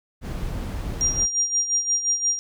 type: noise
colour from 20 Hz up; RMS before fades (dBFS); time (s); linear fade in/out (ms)
brown; -29; 0.21-1.27; 50
type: tone with tremolo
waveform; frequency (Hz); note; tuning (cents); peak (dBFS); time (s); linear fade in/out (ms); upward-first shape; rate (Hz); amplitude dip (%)
sine; 5700; F8; +34; -17; 1.01-2.39; 0; sine; 5.7; 70
effects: none